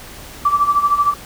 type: tone with tremolo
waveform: sine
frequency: 1162 Hz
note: D6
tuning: 19 cents flat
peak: -9 dBFS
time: 0.45-1.14 s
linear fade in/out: 5 ms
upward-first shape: sine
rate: 13 Hz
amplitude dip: 75%
effects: pink hiss -36 dBFS RMS until 1.25 s